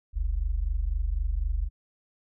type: tone pair together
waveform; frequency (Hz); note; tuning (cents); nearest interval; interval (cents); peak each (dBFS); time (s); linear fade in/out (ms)
sine; 41.92 / 65.9; E1 / C2; +30 / +13; minor sixth; 783; -26 / -29; 0.13-1.7; 50
effects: none